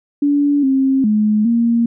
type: tone with pitch steps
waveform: sine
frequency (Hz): 287.4 / 267.4 / 212.5 / 233.3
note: D4 / C4 / G#3 / A#3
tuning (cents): -37 / +38 / +40 / +2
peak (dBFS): -11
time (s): 0.22-1.86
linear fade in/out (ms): 5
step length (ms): 410
effects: none